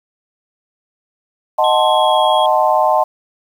sine chord, D# diminished seventh, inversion none, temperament equal, 622.3 / 740 / 880 / 1046.5 Hz, D#5 / F#5 / A5 / C6, 0 / 0 / 0 / 0 cents, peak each -15 / -16 / -15 / -18 dBFS, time 1.58-3.04 s, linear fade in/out 10 ms
triangle tone with pitch glide, 3322 to 3299 Hz, G#7 to G#7, 0 to -12 cents, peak -19 dBFS, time 1.64-2.46 s, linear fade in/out 2 ms, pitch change -12 cents, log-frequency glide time 1.93-2.24 s
effects 7-bit

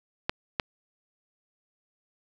clicks, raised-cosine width 0.3 ms, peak -9 dBFS, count 2, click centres 0.295 / 0.598 s, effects none

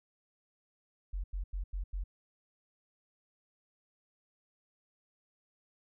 sine tone bursts, 45.76 Hz, F#1, 18 cents flat, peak -33 dBFS, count 5, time 1.13-2.04 s, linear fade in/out 10 ms, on 110 ms, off 90 ms, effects none

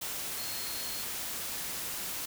sine tone in noise, 4262 Hz, C8, 31 cents sharp, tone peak -43 dBFS, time 0.38-1.03 s, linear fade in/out 10 ms, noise white, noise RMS -37 dBFS, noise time 0.01-2.26 s, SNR -9 dB, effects none

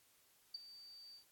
sine tone with ADSR envelope, 4621 Hz, D8, 29 cents flat, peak -39 dBFS, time 0.54-1.25 s, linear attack 8 ms, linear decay 18 ms, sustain -15 dB, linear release 100 ms, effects white hiss -71 dBFS RMS until 1.31 s + AAC 64 kbps

